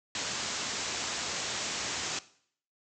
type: low-pass noise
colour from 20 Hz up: white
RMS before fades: -35 dBFS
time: 0.15-2.19 s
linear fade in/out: 2 ms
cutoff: 7600 Hz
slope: 96 dB/octave
effects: noise-tail reverb RT60 0.6 s tail -18 dB re dry + high-pass 80 Hz 12 dB/octave